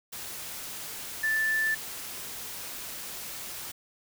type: tone in noise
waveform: sine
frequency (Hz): 1760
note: A6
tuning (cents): 0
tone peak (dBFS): -24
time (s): 1.23-1.75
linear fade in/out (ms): 10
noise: white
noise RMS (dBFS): -39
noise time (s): 0.12-3.72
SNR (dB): +12
effects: none